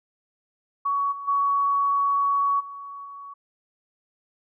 sine tone with level steps, 1123 Hz, C#6, 22 cents sharp, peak -21 / -32 / -19 / -35 / -37 dBFS, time 0.85-3.34 s, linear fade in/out 10 ms, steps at 1.11 / 1.27 / 2.59 / 3.04 s, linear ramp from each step 20 ms, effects none

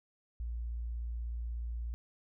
sine tone, 58.27 Hz, A#1, in tune, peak -35 dBFS, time 0.4-1.94 s, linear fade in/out 0 ms, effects none

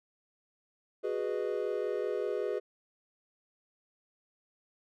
triangle chord, G# minor seventh, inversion third, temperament equal with one note detuned, 370 / 415.3 / 493.9 / 617.2 Hz, F#4 / G#4 / B4 / D#5, 0 / 0 / 0 / -14 cents, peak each -35 / -32 / -34 / -38 dBFS, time 1.03-2.6 s, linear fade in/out 20 ms, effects none

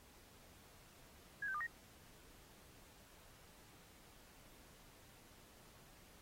sine tone with pitch steps, 1655 / 1551 / 1205 / 1870 Hz, G#6 / G6 / D6 / A#6, -6 / -19 / +44 / +5 cents, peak -39 dBFS, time 1.42-1.668 s, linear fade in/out 5 ms, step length 62 ms, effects pink hiss -64 dBFS RMS until 6.21 s + AAC 48 kbps

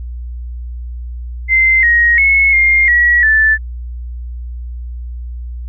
sine tone with pitch steps, 2077 / 1883 / 2189 / 2119 / 1922 / 1756 Hz, C7 / A#6 / C#7 / C7 / B6 / A6, -13 / +17 / -22 / +21 / -48 / -4 cents, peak -7 dBFS, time 1.48-3.58 s, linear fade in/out 50 ms, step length 350 ms, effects added 60 Hz sine -22 dBFS peak until 5.68 s

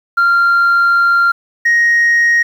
sine tone pair in turn, 1387 / 1875.1 Hz, F6 / A#6, -12 / +10 cents, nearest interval perfect fourth, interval 522 cents, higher second, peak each -6 dBFS, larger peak neither, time 0.17-1.32 / 1.65-2.43 s, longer first, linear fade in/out 10 ms, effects tanh soft clip ceiling -6 dBFS + 7-bit

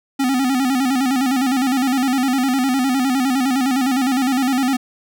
square tone with vibrato, 261.6 Hz, C4, in tune, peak -16 dBFS, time 0.19-4.77 s, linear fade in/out 10 ms, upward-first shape square, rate 9.8 Hz, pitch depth 79 cents each way, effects none

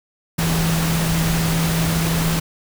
sine tone in noise, 164.2 Hz, E3, 6 cents flat, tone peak -18 dBFS, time 0.38-2.4 s, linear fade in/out 10 ms, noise pink, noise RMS -23 dBFS, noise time 0.38-2.4 s, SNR +2 dB, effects none

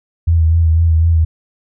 sine tone with vibrato, 81.9 Hz, E2, 11 cents flat, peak -8 dBFS, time 0.27-1.25 s, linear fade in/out 10 ms, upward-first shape sine, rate 4 Hz, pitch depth 40 cents each way, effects none

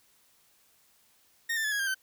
40% pulse tone with pitch steps, 1847 / 1781 / 1717.3 / 1656 / 1596.8 / 1539.7 Hz, A#6 / A6 / A6 / G#6 / G6 / G6, -16 / +21 / -43 / -5 / +32 / -32 cents, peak -27 dBFS, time 1.49-1.946 s, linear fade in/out 10 ms, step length 76 ms, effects white hiss -65 dBFS RMS until 2.02 s

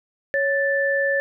sine tone pair together, 554.4 / 1760 Hz, C#5 / A6, 0 / 0 cents, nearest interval octave + minor sixth, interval 2000 cents, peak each -21 dBFS, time 0.34-1.2 s, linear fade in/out 0 ms, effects none

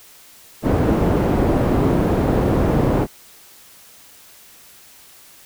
white low-pass noise, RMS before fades -17 dBFS, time 0.62-3.07 s, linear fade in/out 50 ms, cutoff 400 Hz, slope 12 dB/octave, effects white hiss -46 dBFS RMS until 5.45 s

